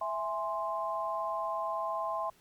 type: chord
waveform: sine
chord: E augmented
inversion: none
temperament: equal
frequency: 659.3 / 830.6 / 1046.5 Hz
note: E5 / G#5 / B#5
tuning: 0 / 0 / 0 cents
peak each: -36 / -38 / -34 dBFS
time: 0.01-2.3 s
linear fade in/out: 5 ms
effects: pink hiss -64 dBFS RMS until 2.4 s